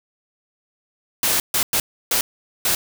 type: noise bursts at uneven times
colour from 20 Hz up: white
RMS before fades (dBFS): -19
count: 5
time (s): 1.23-1.4 / 1.54-1.63 / 1.73-1.8 / 2.11-2.21 / 2.65-2.75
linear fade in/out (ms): 2
effects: none